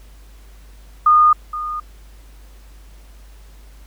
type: tone with echo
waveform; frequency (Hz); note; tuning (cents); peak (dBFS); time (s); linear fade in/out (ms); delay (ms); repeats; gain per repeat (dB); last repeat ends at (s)
sine; 1224; D#6; -29; -8; 1.06-1.33; 5; 470; 1; -14; 1.8
effects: added 50 Hz sine -40 dBFS peak until 3.86 s + pink hiss -52 dBFS RMS until 3.86 s